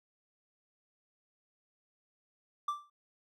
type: tone with exponential decay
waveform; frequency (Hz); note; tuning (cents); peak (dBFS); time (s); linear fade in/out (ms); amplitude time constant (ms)
triangle; 1174; D6; -1; -26; 2.68-2.9; 5; 46
effects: none